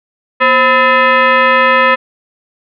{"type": "tone with frequency modulation", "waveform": "sine", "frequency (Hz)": 240, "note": "B3", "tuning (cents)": -49, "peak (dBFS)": -6, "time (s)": [0.4, 1.96], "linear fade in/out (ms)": 20, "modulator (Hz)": 767, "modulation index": 2.7, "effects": []}